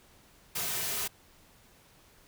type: noise with comb filter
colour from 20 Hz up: white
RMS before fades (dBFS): -33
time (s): 0.55-1.08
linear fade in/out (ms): 10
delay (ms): 3.6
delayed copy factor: -0.55
effects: pink hiss -60 dBFS RMS until 2.27 s